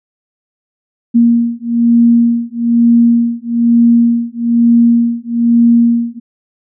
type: beating tone pair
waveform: sine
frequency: 234.2 / 235.3 Hz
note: A#3 / A#3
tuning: +8 / +16 cents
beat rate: 1.1 Hz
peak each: -10 dBFS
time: 1.14-6.2 s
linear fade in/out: 20 ms
effects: none